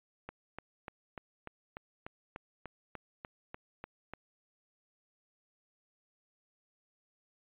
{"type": "click train", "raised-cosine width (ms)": 0.5, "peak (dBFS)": -27, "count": 14, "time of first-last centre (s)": [0.29, 4.136], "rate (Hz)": 3.38, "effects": ["resampled to 8000 Hz"]}